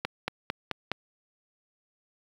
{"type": "accelerating click train", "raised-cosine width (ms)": 0.3, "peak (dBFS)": -12, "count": 5, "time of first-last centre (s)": [0.05, 0.916], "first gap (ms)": 230, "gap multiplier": 0.96, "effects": ["high-pass 80 Hz 12 dB/octave", "8-bit"]}